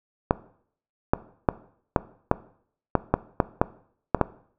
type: clicks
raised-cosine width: 1 ms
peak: -3 dBFS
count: 11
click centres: 0.309 / 1.135 / 1.488 / 1.962 / 2.314 / 2.953 / 3.14 / 3.402 / 3.615 / 4.147 / 4.213 s
effects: noise-tail reverb RT60 0.6 s tail -18 dB re dry